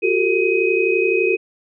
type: tone cluster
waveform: sine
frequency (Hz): 358.1 / 389.9 / 449.8 / 2518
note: F4 / G4 / A4 / D#7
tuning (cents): +43 / -9 / +38 / +20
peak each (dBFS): -20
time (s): 0.02-1.37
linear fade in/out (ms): 20
effects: none